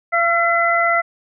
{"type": "tone cluster", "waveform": "sine", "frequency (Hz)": [682, 1358, 2021], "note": ["F5", "F6", "B6"], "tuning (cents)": [-41, -49, 39], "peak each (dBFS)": -18, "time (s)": [0.12, 1.02], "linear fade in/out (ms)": 20, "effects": []}